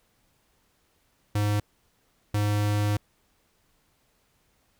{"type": "tone bursts at uneven times", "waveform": "square", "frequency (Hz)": 103.83, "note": "G#2", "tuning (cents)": 0, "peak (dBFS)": -23, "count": 2, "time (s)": [[1.35, 1.6], [2.34, 2.97]], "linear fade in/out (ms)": 5, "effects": ["pink hiss -68 dBFS RMS until 4.79 s"]}